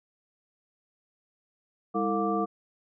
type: tone cluster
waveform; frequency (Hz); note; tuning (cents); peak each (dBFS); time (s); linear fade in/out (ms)
sine; 202.3 / 325.2 / 449.2 / 713 / 1172; G#3 / E4 / A4 / F5 / D6; -45 / -23 / +36 / +36 / -4; -31; 1.94-2.46; 20
effects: none